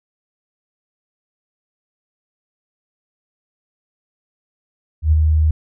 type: tone with ADSR envelope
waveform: sine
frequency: 77.78 Hz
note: D#2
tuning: in tune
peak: -8 dBFS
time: 5.02-5.51 s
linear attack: 100 ms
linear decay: 22 ms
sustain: -3 dB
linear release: 4 ms
effects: none